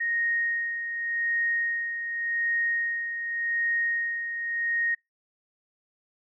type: tone with tremolo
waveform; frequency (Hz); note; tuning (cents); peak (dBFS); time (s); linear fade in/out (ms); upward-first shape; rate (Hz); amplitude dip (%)
sine; 1864.7; A#6; 0; -23; 0-4.95; 10; sine; 0.87; 55
effects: noise-tail reverb RT60 0.2 s tail -26 dB re dry